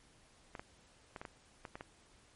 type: clicks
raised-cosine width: 0.5 ms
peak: -29 dBFS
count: 8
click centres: 0.552 / 0.595 / 1.162 / 1.215 / 1.252 / 1.652 / 1.755 / 1.809 s
effects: pink hiss -65 dBFS RMS until 2.35 s + MP3 48 kbps